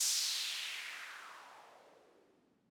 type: noise with low-pass filter sweep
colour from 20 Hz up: violet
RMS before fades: -42 dBFS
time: 0-2.7 s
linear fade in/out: 10 ms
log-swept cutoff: 6600 to 200 Hz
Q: 2.2
effects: none